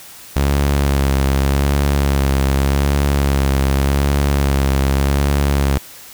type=tone with vibrato; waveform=sawtooth; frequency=69.3 Hz; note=C#2; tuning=in tune; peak=-9 dBFS; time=0.36-5.78 s; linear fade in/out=0 ms; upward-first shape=sine; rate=0.85 Hz; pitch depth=37 cents each way; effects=white hiss -38 dBFS RMS until 6.13 s